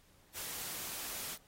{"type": "noise", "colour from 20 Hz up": "white", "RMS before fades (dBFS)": -42, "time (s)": [0.33, 1.38], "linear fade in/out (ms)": 50, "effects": ["pink hiss -66 dBFS RMS until 1.47 s", "AAC 48 kbps"]}